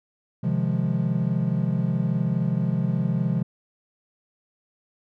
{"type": "chord", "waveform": "triangle", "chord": "F minor seventh", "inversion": "second", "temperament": "equal", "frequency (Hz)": [130.81, 155.56, 174.61, 207.7], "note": ["C3", "Eb3", "F3", "Ab3"], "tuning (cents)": [0, 0, 0, 0], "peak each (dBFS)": [-24, -26, -23, -27], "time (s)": [0.43, 3.43], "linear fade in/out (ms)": 10, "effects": []}